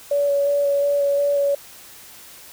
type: tone with vibrato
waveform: sine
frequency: 568 Hz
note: C#5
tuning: 42 cents sharp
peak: -16 dBFS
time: 0.11-1.55 s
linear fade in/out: 5 ms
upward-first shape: square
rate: 2.8 Hz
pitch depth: 11 cents each way
effects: white hiss -43 dBFS RMS until 2.52 s